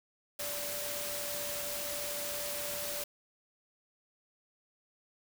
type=tone in noise; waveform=sine; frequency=582 Hz; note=D5; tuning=16 cents flat; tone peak=-42 dBFS; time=0.39-3.04 s; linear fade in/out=5 ms; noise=white; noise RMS=-38 dBFS; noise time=0.39-3.04 s; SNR=-7 dB; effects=none